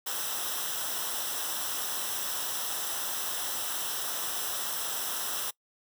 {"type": "noise with comb filter", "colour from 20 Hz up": "white", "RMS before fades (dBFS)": -33, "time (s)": [0.06, 5.51], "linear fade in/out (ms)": 10, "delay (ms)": 0.44, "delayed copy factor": -0.7, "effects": ["noise-tail reverb RT60 0.1 s tail -23 dB re dry"]}